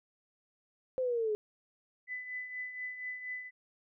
sine linear sweep, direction down, 523.3 to 415.3 Hz, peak -29 dBFS, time 0.98-1.35 s, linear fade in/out 0 ms
sine tone with tremolo, 2002 Hz, B6, 23 cents sharp, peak -35 dBFS, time 2.07-3.51 s, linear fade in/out 50 ms, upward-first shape triangle, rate 4.2 Hz, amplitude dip 65%
effects none

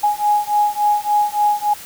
sine beating tone pair, 830.6 / 834.1 Hz, G#5 / G#5, 0 / +7 cents, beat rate 3.5 Hz, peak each -17 dBFS, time 0.03-1.74 s, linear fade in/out 10 ms, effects white hiss -36 dBFS RMS until 1.85 s

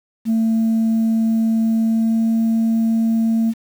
sine tone with pitch glide, 224.3 to 225.7 Hz, A3 to A3, +34 to +44 cents, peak -12 dBFS, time 0.25-3.54 s, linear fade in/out 50 ms, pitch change +10 cents, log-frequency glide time 1.8-2.31 s, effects tanh soft clip ceiling -12 dBFS + 7-bit

